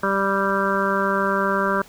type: harmonic tone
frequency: 196 Hz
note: G3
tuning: in tune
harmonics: 1 / 2 / 3 / 5 / 6 / 7 / 8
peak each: -26 / -26 / -26 / -26 / -26 / -26 / -26 dBFS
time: 0.03-1.82 s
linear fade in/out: 5 ms
effects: pink hiss -47 dBFS RMS until 1.88 s